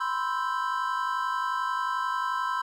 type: chord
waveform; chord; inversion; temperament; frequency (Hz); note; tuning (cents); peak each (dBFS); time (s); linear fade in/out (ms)
triangle; C major seventh; third; equal with one note detuned; 995.2 / 1046.5 / 1318.5 / 1568; B5 / C6 / E6 / G6; +13 / 0 / 0 / 0; -29 / -29 / -31 / -33; 0-2.62; 10
effects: none